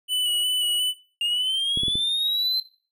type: tone with vibrato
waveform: square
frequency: 2960 Hz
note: F#7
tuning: in tune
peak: -22 dBFS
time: 0.08-0.94 s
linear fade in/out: 50 ms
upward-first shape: square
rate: 2.8 Hz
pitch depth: 18 cents each way
type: linear sweep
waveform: triangle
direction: up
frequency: 2804 to 4111 Hz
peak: -20 dBFS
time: 1.21-2.6 s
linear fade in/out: 2 ms
type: clicks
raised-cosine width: 3 ms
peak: -19 dBFS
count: 4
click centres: 1.774 / 1.834 / 1.882 / 1.955 s
effects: noise-tail reverb RT60 0.4 s tail -17 dB re dry